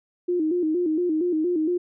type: tone with vibrato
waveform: sine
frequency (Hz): 333.1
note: E4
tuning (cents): +18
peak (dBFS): -20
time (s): 0.28-1.78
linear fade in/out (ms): 10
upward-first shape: square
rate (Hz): 4.3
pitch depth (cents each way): 110
effects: none

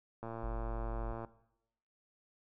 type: click train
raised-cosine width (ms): 1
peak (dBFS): -29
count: 117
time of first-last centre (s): 0.23-1.248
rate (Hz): 114
type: tone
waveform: sine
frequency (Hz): 46.48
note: F#1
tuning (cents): +9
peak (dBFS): -35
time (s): 0.43-1.13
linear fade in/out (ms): 10
effects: noise-tail reverb RT60 0.8 s tail -17 dB re dry

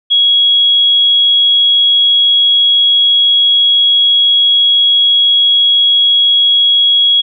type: tone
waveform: sine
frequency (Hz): 3322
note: G#7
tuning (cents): 0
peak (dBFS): -6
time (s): 0.1-7.22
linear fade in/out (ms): 20
effects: none

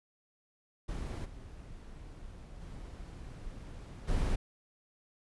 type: noise with level steps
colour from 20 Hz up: brown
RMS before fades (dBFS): -37 / -48 / -45 / -31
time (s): 0.88-4.36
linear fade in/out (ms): 10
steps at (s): 1.24 / 2.6 / 4.07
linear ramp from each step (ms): 20
effects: resampled to 24000 Hz

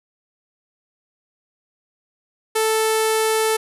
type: tone with low-pass filter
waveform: sawtooth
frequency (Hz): 440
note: A4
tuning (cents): 0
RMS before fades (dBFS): -19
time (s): 2.55-3.57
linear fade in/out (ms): 10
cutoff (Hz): 11000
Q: 2.4
effects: none

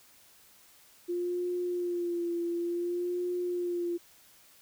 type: tone with vibrato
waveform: sine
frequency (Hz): 349.2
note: F4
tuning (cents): 0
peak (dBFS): -29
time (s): 1.08-3.98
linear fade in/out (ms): 20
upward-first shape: sine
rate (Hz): 0.56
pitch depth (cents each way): 35
effects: white hiss -59 dBFS RMS until 4.61 s

